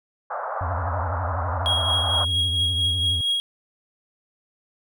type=band-pass noise; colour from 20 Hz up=pink; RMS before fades=-29 dBFS; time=0.3-2.25 s; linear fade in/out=10 ms; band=570 to 1400 Hz; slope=48 dB/octave
type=tone with vibrato; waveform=triangle; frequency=87.31 Hz; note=F2; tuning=in tune; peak=-23 dBFS; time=0.61-3.21 s; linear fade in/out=0 ms; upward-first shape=sine; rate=12 Hz; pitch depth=160 cents each way
type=tone with tremolo; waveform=triangle; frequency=3292 Hz; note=G#7; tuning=16 cents flat; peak=-17 dBFS; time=1.66-3.4 s; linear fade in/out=0 ms; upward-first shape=triangle; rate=4.4 Hz; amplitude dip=50%
effects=none